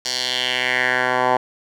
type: tone with band-pass filter sweep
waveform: 10% pulse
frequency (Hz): 126.2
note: B2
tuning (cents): +38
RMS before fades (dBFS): -20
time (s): 0.05-1.37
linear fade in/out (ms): 5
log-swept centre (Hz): 5100 to 930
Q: 2.7
effects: none

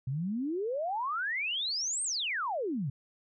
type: exponential two-way sweep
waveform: sine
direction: up then down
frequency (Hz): 123.47 to 8770 to 123.47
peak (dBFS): -30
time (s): 0.07-2.9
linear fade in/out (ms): 5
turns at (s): 2.03
effects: none

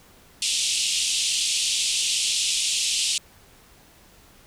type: band-pass noise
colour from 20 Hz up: pink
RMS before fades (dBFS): -24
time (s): 0.42-3.18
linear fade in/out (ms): 2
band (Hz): 2700 to 9400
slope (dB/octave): 48
effects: pink hiss -53 dBFS RMS until 4.46 s

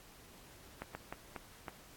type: slowing click train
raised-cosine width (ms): 0.5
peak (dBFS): -26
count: 5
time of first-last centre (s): 0.82-1.682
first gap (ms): 130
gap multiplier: 1.35
effects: pink hiss -58 dBFS RMS until 1.96 s + AAC 64 kbps

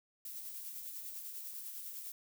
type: noise with tremolo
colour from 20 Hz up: violet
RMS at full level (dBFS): -44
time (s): 0.25-2.12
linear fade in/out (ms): 2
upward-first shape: sine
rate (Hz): 10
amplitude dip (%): 35
effects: none

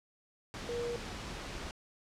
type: tone in noise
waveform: sine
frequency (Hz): 475.9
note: A#4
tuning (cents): +36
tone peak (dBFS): -34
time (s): 0.69-0.96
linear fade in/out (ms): 0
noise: pink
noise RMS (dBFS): -42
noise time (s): 0.54-1.71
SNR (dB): +5
effects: low-pass 6000 Hz 12 dB/octave

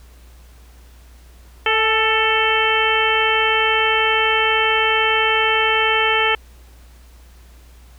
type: harmonic tone with a mistuned harmonic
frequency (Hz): 442.3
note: A4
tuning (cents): +9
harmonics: 1 / 2 / 3 / 4 / 5 / 6 / 7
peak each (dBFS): -22 / -22 / -22 / -22 / -22 / -22 / -22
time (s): 1.66-6.35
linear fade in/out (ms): 2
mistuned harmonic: 2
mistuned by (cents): -33
effects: added 60 Hz sine -42 dBFS peak until 7.98 s + pink hiss -52 dBFS RMS until 7.98 s

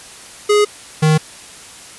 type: tone pair in turn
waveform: square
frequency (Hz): 416.2 / 155.56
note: G#4 / D#3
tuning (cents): +4 / 0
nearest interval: octave + perfect fourth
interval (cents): 1704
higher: first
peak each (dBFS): -10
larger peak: neither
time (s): 0.49-0.65 / 1.02-1.18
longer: neither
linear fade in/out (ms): 10
effects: white hiss -37 dBFS RMS until 1.98 s + resampled to 24000 Hz

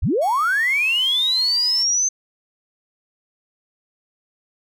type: linear sweep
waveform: sine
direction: up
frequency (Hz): 32.87 to 6272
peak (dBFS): -16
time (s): 0.02-2.09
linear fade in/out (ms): 10
type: tone with pitch glide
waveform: 5% pulse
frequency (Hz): 1108.7 to 976.4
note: C#6 to B5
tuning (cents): 0 to -20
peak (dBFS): -25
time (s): 0.21-1.84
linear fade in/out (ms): 20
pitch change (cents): -220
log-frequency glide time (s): 0.58-1.58
effects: none

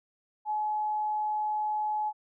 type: tone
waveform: sine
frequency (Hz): 850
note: G#5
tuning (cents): +40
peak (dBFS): -27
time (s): 0.45-2.13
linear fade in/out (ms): 50
effects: none

